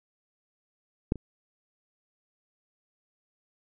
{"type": "clicks", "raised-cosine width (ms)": 3, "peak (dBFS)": [-11, -27], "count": 2, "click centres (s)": [1.121, 1.157], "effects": []}